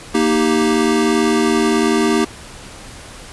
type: chord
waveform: square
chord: Eb major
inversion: second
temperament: equal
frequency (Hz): 233.1 / 311.1 / 392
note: Bb3 / Eb4 / G4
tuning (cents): 0 / 0 / 0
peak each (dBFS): -18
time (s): 0.14-2.25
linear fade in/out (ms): 10
effects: pink hiss -36 dBFS RMS until 3.32 s + resampled to 24000 Hz